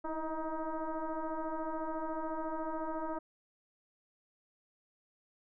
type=tone with frequency modulation; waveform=sine; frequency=310 Hz; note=D#4; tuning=6 cents flat; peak=-34 dBFS; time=0.04-3.19 s; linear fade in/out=10 ms; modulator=317 Hz; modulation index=2.8; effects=none